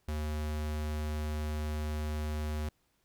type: tone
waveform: square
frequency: 76 Hz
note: D#2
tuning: 40 cents flat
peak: -33 dBFS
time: 0.08-2.69 s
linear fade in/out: 5 ms
effects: pink hiss -74 dBFS RMS until 3.04 s